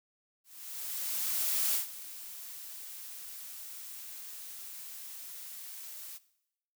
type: noise with ADSR envelope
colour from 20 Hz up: blue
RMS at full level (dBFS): -29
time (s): 0.44-6.19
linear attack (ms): 1300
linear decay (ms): 120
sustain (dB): -16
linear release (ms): 30
effects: noise-tail reverb RT60 0.8 s tail -18 dB re dry